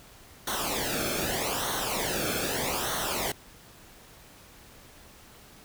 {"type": "noise with flanger", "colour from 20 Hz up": "pink", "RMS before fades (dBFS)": -30, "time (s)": [0.47, 3.32], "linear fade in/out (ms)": 5, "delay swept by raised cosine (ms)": [0.4, 1.05], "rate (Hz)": 0.81, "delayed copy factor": -0.75, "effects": ["pink hiss -52 dBFS RMS until 5.64 s"]}